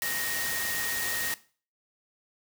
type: tone in noise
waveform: sine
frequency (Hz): 1864.7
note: A#6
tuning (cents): 0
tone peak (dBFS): -33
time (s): 0.02-1.34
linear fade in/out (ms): 0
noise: white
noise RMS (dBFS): -32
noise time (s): 0.02-1.34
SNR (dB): -4
effects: noise-tail reverb RT60 0.4 s tail -18 dB re dry